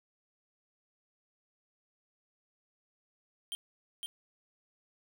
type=tone with echo; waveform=square; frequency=3167 Hz; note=G7; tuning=17 cents sharp; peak=-36 dBFS; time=3.52-3.55 s; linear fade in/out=0 ms; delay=510 ms; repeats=1; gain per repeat=-2 dB; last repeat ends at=4.06 s; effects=none